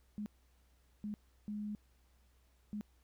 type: tone bursts at uneven times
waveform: sine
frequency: 209.2 Hz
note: G#3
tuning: 13 cents sharp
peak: -38 dBFS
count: 4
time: 0.18-0.26 / 1.04-1.14 / 1.48-1.75 / 2.73-2.81 s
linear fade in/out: 0 ms
effects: added 62 Hz sine -67 dBFS peak until 3.03 s + pink hiss -75 dBFS RMS until 3.03 s